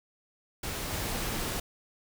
pink noise with level steps, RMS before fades -35 / -33 dBFS, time 0.63-1.6 s, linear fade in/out 5 ms, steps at 0.9 s, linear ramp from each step 20 ms, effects none

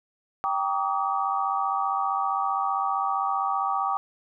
sine chord, Eb major seventh, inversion first, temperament equal with one note detuned, 784 / 932.3 / 1149.2 / 1244.5 Hz, G5 / Bb5 / D6 / Eb6, 0 / 0 / -38 / 0 cents, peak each -27 / -33 / -27 / -31 dBFS, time 0.44-3.97 s, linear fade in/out 0 ms, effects none

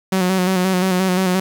sawtooth tone with vibrato, 185.3 Hz, F#3, 3 cents sharp, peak -11 dBFS, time 0.12-1.4 s, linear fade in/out 5 ms, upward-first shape square, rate 5.7 Hz, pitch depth 36 cents each way, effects 7-bit

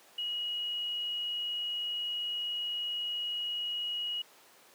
sine tone with quantisation, 2900 Hz, F#7, 35 cents flat, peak -32 dBFS, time 0.18-4.22 s, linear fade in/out 5 ms, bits 10, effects pink hiss -58 dBFS RMS until 4.74 s + high-pass 400 Hz 12 dB/octave

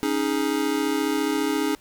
square chord, C# suspended second, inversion none, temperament just, 277.2 / 311.8 / 415.8 Hz, C#4 / D#4 / G#4, 0 / +4 / +2 cents, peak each -27 / -26 / -28 dBFS, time 0.03-1.75 s, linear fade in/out 0 ms, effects pink hiss -54 dBFS RMS until 1.8 s

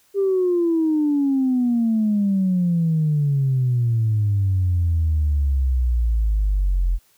sine exponential sweep, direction down, 401.3 to 42.28 Hz, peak -15 dBFS, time 0.14-6.99 s, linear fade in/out 50 ms, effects tanh soft clip ceiling -12 dBFS + white hiss -59 dBFS RMS until 7.17 s

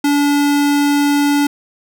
square tone, 287.8 Hz, D4, 35 cents flat, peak -12 dBFS, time 0.04-1.47 s, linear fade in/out 5 ms, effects none

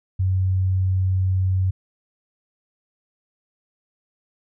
sine tone, 93.7 Hz, F#2, 22 cents sharp, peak -17 dBFS, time 0.19-1.71 s, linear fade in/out 10 ms, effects none

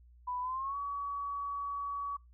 sine tone with pitch glide, 992 to 1132.9 Hz, B5 to C#6, +7 to +37 cents, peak -34 dBFS, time 0.27-2.17 s, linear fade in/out 10 ms, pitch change +230 cents, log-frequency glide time 0.41-0.77 s, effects noise-tail reverb RT60 0.2 s tail -21 dB re dry + added 60 Hz sine -56 dBFS peak until 2.33 s

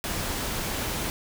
pink noise, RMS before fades -30 dBFS, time 0.04-1.1 s, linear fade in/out 0 ms, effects none

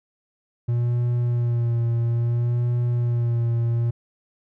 triangle tone with vibrato, 118.9 Hz, A#2, 35 cents sharp, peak -17 dBFS, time 0.68-3.91 s, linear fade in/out 10 ms, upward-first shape sine, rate 0.6 Hz, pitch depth 29 cents each way, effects none

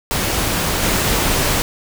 pink noise with level steps, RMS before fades -19 / -17 dBFS, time 0.11-1.62 s, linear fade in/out 0 ms, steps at 0.82 s, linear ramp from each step 5 ms, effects none

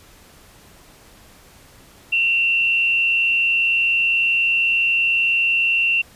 sine tone with frequency modulation, 2730 Hz, F7, 40 cents flat, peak -15 dBFS, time 2.12-6.02 s, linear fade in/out 10 ms, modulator 122 Hz, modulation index 0.5, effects pink hiss -48 dBFS RMS until 6.15 s + resampled to 32000 Hz

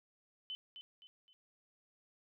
sine tone with echo, 3035 Hz, F#7, 43 cents sharp, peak -40 dBFS, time 0.5-0.55 s, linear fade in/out 0 ms, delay 260 ms, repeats 3, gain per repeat -8 dB, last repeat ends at 1.33 s, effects none

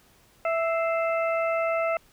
harmonic tone with a mistuned harmonic, 659.3 Hz, E5, in tune, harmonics 1 / 2 / 3 / 4, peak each -24 / -30 / -34 / -36 dBFS, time 0.45-1.97 s, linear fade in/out 2 ms, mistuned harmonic 3, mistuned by +93 cents, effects pink hiss -59 dBFS RMS until 2.12 s

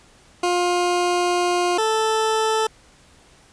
20% pulse tone pair in turn, 354.1 / 439.7 Hz, F4 / A4, +24 / -1 cents, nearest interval major third, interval 375 cents, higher second, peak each -13 dBFS, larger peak neither, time 0.43-1.78 / 1.78-2.67 s, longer first, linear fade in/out 5 ms, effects pink hiss -52 dBFS RMS until 3.52 s + resampled to 22050 Hz

